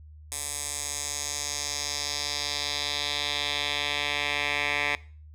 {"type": "tone with band-pass filter sweep", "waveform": "10% pulse", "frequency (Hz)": 145.2, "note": "D3", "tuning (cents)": -19, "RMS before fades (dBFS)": -30, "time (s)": [0.32, 4.95], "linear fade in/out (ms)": 0, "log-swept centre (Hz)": [8900, 2300], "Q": 2.2, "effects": ["noise-tail reverb RT60 0.4 s tail -20 dB re dry", "added 76 Hz sine -45 dBFS peak until 5.34 s"]}